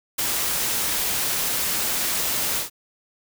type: noise with ADSR envelope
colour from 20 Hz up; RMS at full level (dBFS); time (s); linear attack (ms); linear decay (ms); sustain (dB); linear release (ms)
white; -21; 0.18-2.7; 13; 8; -3; 120
effects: none